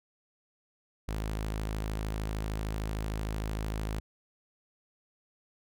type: tone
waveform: sawtooth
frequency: 53.2 Hz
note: G#1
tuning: 42 cents sharp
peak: -28 dBFS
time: 1.08-4 s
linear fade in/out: 5 ms
effects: none